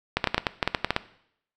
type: clicks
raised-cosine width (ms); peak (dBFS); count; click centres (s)
0.3; -5; 12; 0.17 / 0.242 / 0.273 / 0.345 / 0.38 / 0.468 / 0.628 / 0.676 / 0.748 / 0.846 / 0.906 / 0.964
effects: noise-tail reverb RT60 0.7 s tail -17 dB re dry